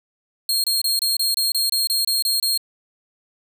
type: tone bursts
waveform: sawtooth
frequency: 4241 Hz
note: C8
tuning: 23 cents sharp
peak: -15 dBFS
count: 12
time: 0.49-2.576 s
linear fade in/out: 2 ms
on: 150 ms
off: 26 ms
effects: none